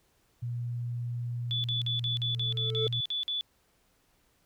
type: tone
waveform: sine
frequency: 120 Hz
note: B2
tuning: 49 cents flat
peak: -31 dBFS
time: 0.42-3.01 s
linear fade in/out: 10 ms
type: tone bursts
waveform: sine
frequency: 3459 Hz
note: A7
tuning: 30 cents flat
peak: -29 dBFS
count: 11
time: 1.51-3.41 s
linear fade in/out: 0 ms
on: 130 ms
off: 47 ms
type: tone with exponential growth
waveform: triangle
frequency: 440 Hz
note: A4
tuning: in tune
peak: -24 dBFS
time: 2.27-2.87 s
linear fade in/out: 2 ms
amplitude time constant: 130 ms
effects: pink hiss -69 dBFS RMS until 4.45 s